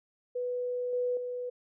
sine tone with level steps, 493.9 Hz, B4, in tune, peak -30 / -27 / -33 dBFS, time 0.35-1.5 s, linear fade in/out 10 ms, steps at 0.93 / 1.17 s, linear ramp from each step 2 ms, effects none

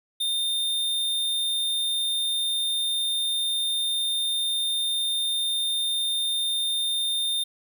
square tone, 3629 Hz, A#7, 47 cents flat, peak -24 dBFS, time 0.2-7.44 s, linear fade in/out 10 ms, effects none

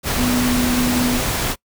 sine tone in noise, 246.9 Hz, B3, in tune, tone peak -17 dBFS, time 0.16-1.2 s, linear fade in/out 50 ms, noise pink, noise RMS -21 dBFS, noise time 0.03-1.56 s, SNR +1 dB, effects noise-tail reverb RT60 0.1 s tail -24 dB re dry

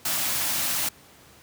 white band-stop noise, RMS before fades -26 dBFS, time 0.05-0.89 s, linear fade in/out 5 ms, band 360 to 510 Hz, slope 96 dB/octave, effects pink hiss -52 dBFS RMS until 1.42 s + high-pass 80 Hz 12 dB/octave

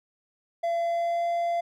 triangle tone with pitch glide, 679 to 686.1 Hz, F5 to F5, -49 to -31 cents, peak -22 dBFS, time 0.63-1.61 s, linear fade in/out 10 ms, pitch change +18 cents, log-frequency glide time 0.76-1.27 s, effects none

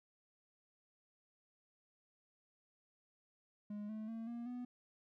triangle tone with pitch steps, 207.7 / 216.8 / 226.2 / 236.1 / 246.4 Hz, G#3 / A3 / A3 / A#3 / B3, 0 / -25 / +48 / +22 / -4 cents, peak -40 dBFS, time 3.7-4.65 s, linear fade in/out 5 ms, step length 190 ms, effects none

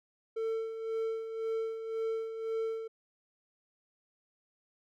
triangle tone with tremolo, 448 Hz, A4, 31 cents sharp, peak -28 dBFS, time 0.36-2.88 s, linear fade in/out 10 ms, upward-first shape sine, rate 1.9 Hz, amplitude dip 60%, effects none

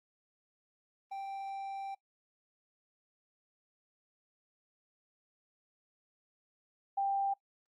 triangle / sine tone pair in turn, 784 / 789.9 Hz, G5 / G5, 0 / +13 cents, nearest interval unison, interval 13 cents, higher second, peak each -36 / -29 dBFS, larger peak second, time 1.11-1.95 / 6.97-7.34 s, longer first, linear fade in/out 10 ms, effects noise-tail reverb RT60 0.1 s tail -22 dB re dry + Opus 32 kbps

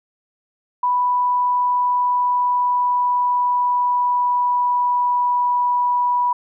sine tone with pitch glide, 987.8 to 979.3 Hz, B5 to B5, 0 to -15 cents, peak -15 dBFS, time 0.83-6.33 s, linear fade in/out 5 ms, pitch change -15 cents, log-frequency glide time 0.99-5.51 s, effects none

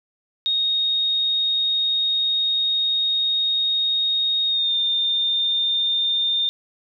sine tone with pitch glide, 3729 to 3617 Hz, A#7 to A7, 0 to +47 cents, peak -18 dBFS, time 0.46-6.49 s, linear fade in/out 0 ms, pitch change -53 cents, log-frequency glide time 4.47-4.75 s, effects none

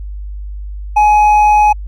sine tone with hard clipping, 841 Hz, G#5, 22 cents sharp, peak -7 dBFS, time 0.96-1.73 s, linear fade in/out 10 ms, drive 4 dB, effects added 50 Hz sine -22 dBFS peak until 1.87 s + Opus 48 kbps

